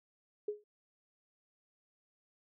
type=tone with exponential decay; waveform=sine; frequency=417.9 Hz; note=G#4; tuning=11 cents sharp; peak=-30 dBFS; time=0.48-0.64 s; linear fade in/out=5 ms; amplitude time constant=33 ms; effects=none